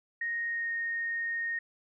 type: tone with pitch glide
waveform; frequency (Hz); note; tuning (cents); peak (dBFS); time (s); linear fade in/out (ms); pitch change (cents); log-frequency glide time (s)
sine; 1864.7 to 1852.9; A#6 to A#6; 0 to -11; -30; 0.21-1.59; 5; -11; 0.47-0.72
effects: none